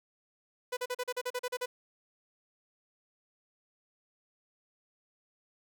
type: tone bursts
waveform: sawtooth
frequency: 496.9 Hz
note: B4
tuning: 11 cents sharp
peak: -28 dBFS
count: 11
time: 0.72-1.66 s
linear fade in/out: 10 ms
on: 50 ms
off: 39 ms
effects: none